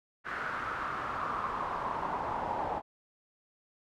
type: noise with band-pass filter sweep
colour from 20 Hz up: brown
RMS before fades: -35 dBFS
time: 0.24-2.82 s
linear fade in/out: 50 ms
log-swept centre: 1500 to 830 Hz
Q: 4.4
effects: none